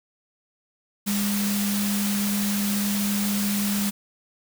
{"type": "tone in noise", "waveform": "sine", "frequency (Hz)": 203.2, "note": "G#3", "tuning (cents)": -38, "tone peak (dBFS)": -23, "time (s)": [1.06, 3.91], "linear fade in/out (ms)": 20, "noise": "white", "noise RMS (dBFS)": -29, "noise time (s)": [1.06, 3.91], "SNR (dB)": 3, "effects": []}